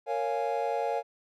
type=chord; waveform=triangle; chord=Bb minor seventh; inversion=none; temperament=equal with one note detuned; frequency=463.7 / 554.4 / 698.5 / 830.6 Hz; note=Bb4 / Db5 / F5 / Ab5; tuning=-9 / 0 / 0 / 0 cents; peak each=-31 dBFS; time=0.06-1.03 s; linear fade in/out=50 ms; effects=none